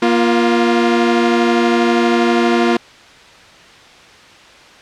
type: tone pair together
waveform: sawtooth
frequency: 236.9 / 349.1 Hz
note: A#3 / F4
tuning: +28 / -1 cents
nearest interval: perfect fifth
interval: 671 cents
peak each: -10 dBFS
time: 0.02-2.77 s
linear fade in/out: 5 ms
effects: white hiss -41 dBFS RMS until 4.81 s + low-pass 4000 Hz 12 dB/octave